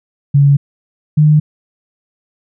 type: tone pair in turn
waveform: sine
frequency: 141.3 / 151.7 Hz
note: C#3 / D#3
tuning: +34 / -44 cents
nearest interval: minor second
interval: 122 cents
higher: second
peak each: -5 dBFS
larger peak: neither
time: 0.34-0.57 / 1.17-1.4 s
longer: neither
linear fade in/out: 10 ms
effects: none